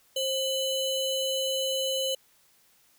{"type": "ring-modulated tone", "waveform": "square", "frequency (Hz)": 1762, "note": "A6", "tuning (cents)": 2, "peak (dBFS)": -24, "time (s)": [0.16, 2.15], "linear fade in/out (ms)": 5, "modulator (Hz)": 1230, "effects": ["white hiss -63 dBFS RMS until 2.98 s"]}